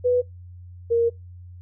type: tone pair in turn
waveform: sine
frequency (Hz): 493.9 / 466.2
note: B4 / A#4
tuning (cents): 0 / 0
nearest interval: minor second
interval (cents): 100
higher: first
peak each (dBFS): -16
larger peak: neither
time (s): 0.04-0.22 / 0.9-1.1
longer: second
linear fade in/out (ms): 20
effects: noise-tail reverb RT60 0.2 s tail -25 dB re dry + added 89 Hz sine -39 dBFS peak until 1.61 s